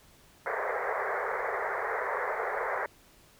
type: band-pass noise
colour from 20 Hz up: pink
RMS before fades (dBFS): -32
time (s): 0.46-2.86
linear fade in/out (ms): 2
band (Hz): 400 to 2100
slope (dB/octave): 96
effects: pink hiss -59 dBFS RMS until 3.39 s